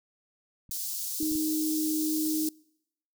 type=clicks; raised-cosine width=5 ms; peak=-42 / -34 / -35 / -32 dBFS; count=4; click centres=0.693 / 1.229 / 1.316 / 1.354 s
type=high-pass noise; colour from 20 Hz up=white; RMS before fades=-34 dBFS; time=0.71-2.49 s; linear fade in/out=2 ms; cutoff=4500 Hz; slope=24 dB/octave
type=tone; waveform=sine; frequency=311.1 Hz; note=D#4; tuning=in tune; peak=-27 dBFS; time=1.2-2.49 s; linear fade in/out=5 ms
effects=noise-tail reverb RT60 0.8 s tail -26 dB re dry